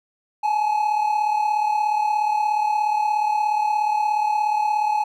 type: tone pair together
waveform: triangle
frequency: 843.1 / 880 Hz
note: G#5 / A5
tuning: +26 / 0 cents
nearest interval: minor second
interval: 74 cents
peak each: -17 / -24 dBFS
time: 0.43-5.04 s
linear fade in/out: 10 ms
effects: none